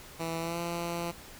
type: tone with pitch glide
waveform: 10% pulse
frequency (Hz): 164.81 to 170.82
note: E3 to F3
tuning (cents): 0 to -38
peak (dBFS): -24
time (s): 0.19-1.12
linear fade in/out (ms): 20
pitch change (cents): +62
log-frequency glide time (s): 0.39-0.59
effects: pink hiss -49 dBFS RMS until 1.39 s